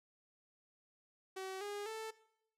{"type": "tone with pitch steps", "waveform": "sawtooth", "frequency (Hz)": [380, 409.6, 441.6], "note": ["F#4", "G#4", "A4"], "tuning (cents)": [46, -24, 6], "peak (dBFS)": -38, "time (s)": [1.36, 2.11], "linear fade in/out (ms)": 10, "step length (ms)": 250, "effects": ["noise-tail reverb RT60 0.7 s tail -18 dB re dry", "low-pass 12000 Hz 12 dB/octave"]}